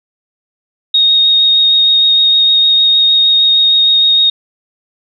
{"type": "tone with vibrato", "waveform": "sine", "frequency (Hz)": 3729, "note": "A#7", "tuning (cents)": 0, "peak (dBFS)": -6, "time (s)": [0.94, 4.3], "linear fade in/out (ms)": 5, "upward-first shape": "sine", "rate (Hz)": 6.5, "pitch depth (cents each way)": 9, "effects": []}